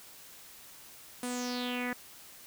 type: tone with low-pass filter sweep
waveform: sawtooth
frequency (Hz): 246.9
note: B3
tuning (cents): 0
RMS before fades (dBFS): -35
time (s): 1.23-1.93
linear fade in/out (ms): 2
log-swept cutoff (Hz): 9800 to 1800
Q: 5.3
effects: white hiss -52 dBFS RMS until 2.46 s